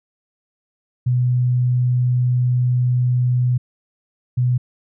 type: tone bursts at uneven times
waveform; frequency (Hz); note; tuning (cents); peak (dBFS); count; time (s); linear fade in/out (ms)
sine; 124.4; B2; +13; -14; 2; 1.06-3.58 / 4.37-4.58; 10
effects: none